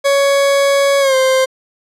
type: tone with pitch glide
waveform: 40% pulse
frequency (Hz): 558 to 523.6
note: C#5 to C5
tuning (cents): +11 to +1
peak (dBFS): -9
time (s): 0.04-1.46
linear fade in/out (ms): 20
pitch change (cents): -110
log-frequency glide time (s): 1-1.15
effects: low-pass 11000 Hz 12 dB/octave